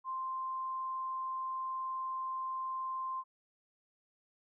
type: tone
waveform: sine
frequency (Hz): 1046.5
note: C6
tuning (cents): 0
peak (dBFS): -35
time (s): 0.04-3.24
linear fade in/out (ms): 50
effects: none